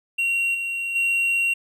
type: tone with level steps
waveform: triangle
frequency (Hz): 2748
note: F7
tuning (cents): -29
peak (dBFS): -18 / -23 / -17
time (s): 0.18-1.54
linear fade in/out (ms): 10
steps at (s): 0.54 / 0.95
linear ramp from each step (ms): 10
effects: none